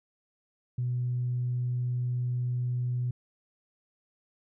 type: tone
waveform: sine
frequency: 123.47 Hz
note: B2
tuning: in tune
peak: -26 dBFS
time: 0.78-3.11 s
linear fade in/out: 5 ms
effects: tanh soft clip ceiling -22 dBFS